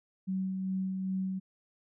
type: tone with tremolo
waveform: sine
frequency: 189.1 Hz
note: F#3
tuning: 38 cents sharp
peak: -29 dBFS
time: 0.27-1.4 s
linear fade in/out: 20 ms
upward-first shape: sine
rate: 2.5 Hz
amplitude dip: 30%
effects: none